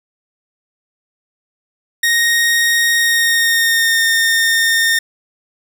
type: tone with pitch glide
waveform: sawtooth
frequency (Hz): 1864.7 to 1826.3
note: A#6 to A#6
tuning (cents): 0 to -36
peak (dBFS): -8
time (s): 2.03-4.99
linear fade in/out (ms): 5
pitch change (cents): -36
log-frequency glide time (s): 2.97-4.05
effects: 8-bit